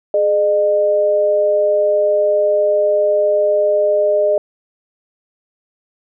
sine tone pair together, 420 / 607.7 Hz, G#4 / D#5, +19 / -41 cents, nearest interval tritone, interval 640 cents, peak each -18 / -12 dBFS, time 0.14-4.38 s, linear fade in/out 2 ms, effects none

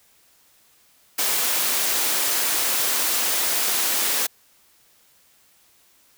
white high-pass noise, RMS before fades -22 dBFS, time 1.18-4.27 s, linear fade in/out 10 ms, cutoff 300 Hz, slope 12 dB/octave, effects white hiss -58 dBFS RMS until 6.17 s

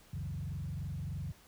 sine tone with frequency modulation, 116.4 Hz, A#2, 2 cents flat, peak -36 dBFS, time 0.13-1.32 s, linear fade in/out 5 ms, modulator 23.2 Hz, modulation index 2.1, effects pink hiss -61 dBFS RMS until 1.47 s

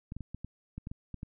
clicks, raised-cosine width 5 ms, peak -27 dBFS, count 10, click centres 0.121 / 0.166 / 0.207 / 0.346 / 0.446 / 0.78 / 0.871 / 0.915 / 1.143 / 1.231 s, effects none

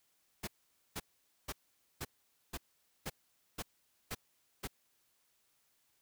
pink noise bursts, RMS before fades -40 dBFS, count 9, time 0.43-4.675 s, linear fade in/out 10 ms, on 45 ms, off 480 ms, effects white hiss -75 dBFS RMS until 6.01 s

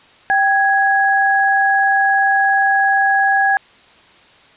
sine tone pair together, 784 / 1661.2 Hz, G5 / G#6, 0 / 0 cents, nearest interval octave + minor second, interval 1300 cents, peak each -14 dBFS, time 0.3-3.57 s, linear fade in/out 0 ms, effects white hiss -47 dBFS RMS until 4.56 s + resampled to 8000 Hz

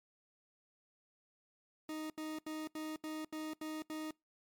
40% pulse tone bursts, 311.1 Hz, D#4, in tune, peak -39 dBFS, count 8, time 1.89-4.109 s, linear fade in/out 2 ms, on 210 ms, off 77 ms, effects noise-tail reverb RT60 0.2 s tail -25 dB re dry + MP3 96 kbps

